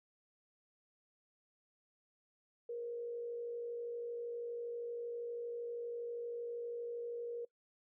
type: tone with frequency modulation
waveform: sine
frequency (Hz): 473.3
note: A#4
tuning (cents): +26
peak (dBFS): -39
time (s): 2.69-7.45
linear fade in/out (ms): 5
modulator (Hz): 52.6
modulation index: 0.29
effects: noise-tail reverb RT60 0.1 s tail -22 dB re dry